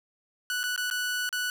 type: tone with dropouts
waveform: sawtooth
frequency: 1480 Hz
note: F#6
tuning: in tune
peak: -24 dBFS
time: 0.5-1.5 s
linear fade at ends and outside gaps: 1 ms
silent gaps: 0.632-0.638 / 0.762-0.777 / 0.901-0.911 / 1.291-1.327 s
effects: none